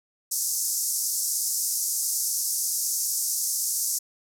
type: band-pass noise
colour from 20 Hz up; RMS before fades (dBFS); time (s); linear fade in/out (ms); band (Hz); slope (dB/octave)
pink; -27; 0.31-3.99; 10; 5400 to 14000; 48
effects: none